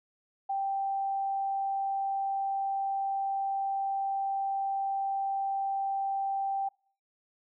sine tone, 784 Hz, G5, in tune, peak -28 dBFS, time 0.49-6.69 s, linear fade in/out 10 ms, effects noise-tail reverb RT60 0.5 s tail -25 dB re dry

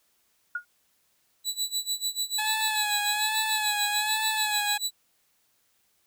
sine tone with exponential decay, 1436 Hz, F6, 48 cents sharp, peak -24 dBFS, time 0.55-0.65 s, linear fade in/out 5 ms, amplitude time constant 21 ms
25% pulse tone with tremolo, 3951 Hz, B7, in tune, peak -21 dBFS, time 1.44-4.91 s, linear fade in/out 50 ms, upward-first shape sine, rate 6.8 Hz, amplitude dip 90%
15% pulse tone with vibrato, 850 Hz, G#5, 40 cents sharp, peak -20 dBFS, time 2.38-4.78 s, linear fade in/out 10 ms, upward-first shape sine, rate 1.2 Hz, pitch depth 47 cents each way
effects white hiss -69 dBFS RMS until 6.06 s

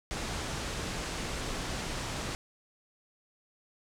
pink low-pass noise, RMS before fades -36 dBFS, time 0.11-2.35 s, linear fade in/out 0 ms, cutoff 8500 Hz, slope 24 dB/octave, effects none

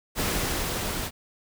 pink noise with level ramp, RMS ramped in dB -26 to -31 dBFS, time 0.15-1.11 s, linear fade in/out 50 ms, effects none

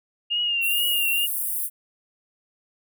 sine tone with vibrato, 2817 Hz, F7, 14 cents sharp, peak -21 dBFS, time 0.3-1.27 s, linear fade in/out 20 ms, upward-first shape triangle, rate 2.2 Hz, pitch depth 61 cents each way
pink high-pass noise, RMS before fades -27 dBFS, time 0.61-1.7 s, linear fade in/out 50 ms, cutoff 9700 Hz, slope 48 dB/octave
effects none

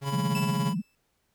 45% pulse tone with tremolo, 138.59 Hz, C#3, in tune, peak -26 dBFS, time 0.01-0.74 s, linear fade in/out 50 ms, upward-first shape triangle, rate 17 Hz, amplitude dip 65%
square tone, 993 Hz, B5, 9 cents sharp, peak -34 dBFS, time 0.03-0.75 s, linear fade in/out 50 ms
sine tone with vibrato, 185 Hz, F#3, in tune, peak -26 dBFS, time 0.12-0.82 s, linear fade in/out 20 ms, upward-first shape sine, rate 18 Hz, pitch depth 280 cents each way
sawtooth tone with exponential decay, 2637 Hz, E7, in tune, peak -28 dBFS, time 0.35-0.95 s, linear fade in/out 1 ms, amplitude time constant 130 ms
effects pink hiss -73 dBFS RMS until 1.34 s

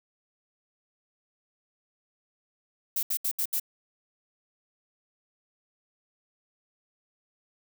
violet noise bursts, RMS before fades -28 dBFS, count 5, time 2.96-3.598 s, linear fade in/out 5 ms, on 70 ms, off 72 ms, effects none

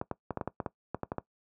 clicks, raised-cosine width 1 ms, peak -18 dBFS, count 12, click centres 0.014 / 0.113 / 0.307 / 0.373 / 0.412 / 0.476 / 0.602 / 0.662 / 0.946 / 1.033 / 1.119 / 1.183 s, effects noise-tail reverb RT60 0.1 s tail -19 dB re dry + high-pass 80 Hz 12 dB/octave

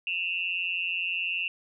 sine tone with amplitude modulation, 2704 Hz, E7, 43 cents sharp, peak -23 dBFS, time 0.07-1.48 s, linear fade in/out 2 ms, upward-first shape sine, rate 179 Hz, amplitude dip 95%, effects none

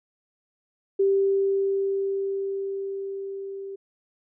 sine tone with level ramp, 392 Hz, G4, in tune, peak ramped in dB -17 to -33 dBFS, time 0.99-3.76 s, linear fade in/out 10 ms, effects none

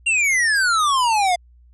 square exponential sweep, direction down, 2806 to 692 Hz, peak -16 dBFS, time 0.06-1.36 s, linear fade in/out 10 ms, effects added 60 Hz sine -47 dBFS peak until 1.73 s + resampled to 24000 Hz

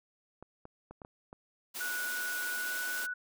clicks, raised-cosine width 1 ms, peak -33 dBFS, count 6, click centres 0.426 / 0.654 / 0.91 / 1.018 / 1.049 / 1.329 s
white high-pass noise, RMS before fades -40 dBFS, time 1.74-3.07 s, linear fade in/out 20 ms, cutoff 230 Hz, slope 96 dB/octave
sine tone with pitch glide, 1469 to 1479.2 Hz, F#6 to F#6, -13 to -1 cents, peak -34 dBFS, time 1.8-3.14 s, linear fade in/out 10 ms, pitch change +12 cents, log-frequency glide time 2.54-2.84 s
effects none

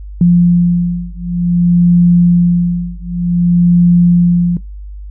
sine beating tone pair, 174.3 / 174.84 Hz, F3 / F3, -3 / +2 cents, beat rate 0.54 Hz, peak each -10 dBFS, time 0.21-4.57 s, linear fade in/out 2 ms, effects noise-tail reverb RT60 0.2 s tail -21 dB re dry + added 50 Hz sine -25 dBFS peak until 5.1 s

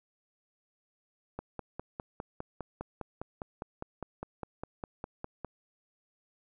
click train, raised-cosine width 1 ms, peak -23 dBFS, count 21, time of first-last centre 1.39-5.447 s, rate 4.93 Hz, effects none

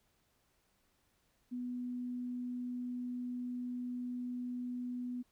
sine tone, 246.9 Hz, B3, in tune, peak -37 dBFS, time 1.51-5.23 s, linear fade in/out 20 ms, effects pink hiss -75 dBFS RMS until 5.31 s

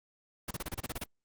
pink noise bursts, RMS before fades -36 dBFS, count 10, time 0.48-1.04 s, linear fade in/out 5 ms, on 29 ms, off 30 ms, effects Opus 32 kbps

